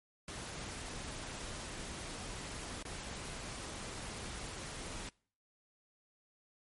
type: noise with dropouts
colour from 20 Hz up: pink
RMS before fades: -44 dBFS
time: 0.28-5.09 s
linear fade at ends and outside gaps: 2 ms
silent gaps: 2.827-2.851 s
effects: noise-tail reverb RT60 0.5 s tail -25 dB re dry + MP3 48 kbps